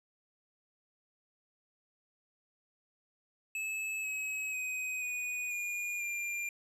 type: tone with pitch steps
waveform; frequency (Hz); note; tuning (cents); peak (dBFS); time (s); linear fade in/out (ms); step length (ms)
square; 2600 / 2557 / 2514 / 2473 / 2431 / 2391; E7 / D#7 / D#7 / D#7 / D#7 / D7; -24 / +47 / +17 / -11 / -41 / +30; -35; 3.55-6.49; 2; 490
effects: low-pass 12000 Hz 12 dB/octave